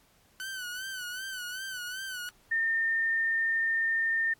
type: tone with vibrato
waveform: sawtooth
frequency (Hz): 1505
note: F#6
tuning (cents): +29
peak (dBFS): -32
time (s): 0.4-2.29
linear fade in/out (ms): 0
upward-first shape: sine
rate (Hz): 2.6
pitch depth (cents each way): 73
type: tone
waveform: sine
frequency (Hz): 1814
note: A#6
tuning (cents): -48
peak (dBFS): -25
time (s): 2.51-4.34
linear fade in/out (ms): 10
effects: pink hiss -64 dBFS RMS until 4.39 s + AAC 64 kbps